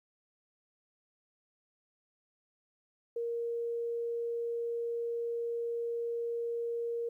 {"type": "tone", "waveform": "sine", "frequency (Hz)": 468.1, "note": "A#4", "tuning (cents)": 7, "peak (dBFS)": -32, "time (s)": [3.16, 7.09], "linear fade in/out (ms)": 5, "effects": ["12-bit"]}